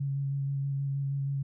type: tone with vibrato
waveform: sine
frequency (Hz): 138.59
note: C#3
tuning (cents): 0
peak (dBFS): -28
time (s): 0-1.43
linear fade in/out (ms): 10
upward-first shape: square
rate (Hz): 6.3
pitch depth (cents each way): 12
effects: none